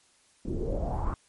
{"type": "noise with low-pass filter sweep", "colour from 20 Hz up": "brown", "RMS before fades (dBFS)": -30, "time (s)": [0.45, 1.14], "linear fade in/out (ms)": 2, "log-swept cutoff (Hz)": [300, 1200], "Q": 6, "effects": ["white hiss -63 dBFS RMS until 1.28 s", "MP3 48 kbps"]}